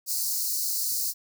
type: high-pass noise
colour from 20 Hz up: white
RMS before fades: -28 dBFS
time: 0.06-1.14 s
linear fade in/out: 50 ms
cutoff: 4200 Hz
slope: 96 dB/octave
effects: none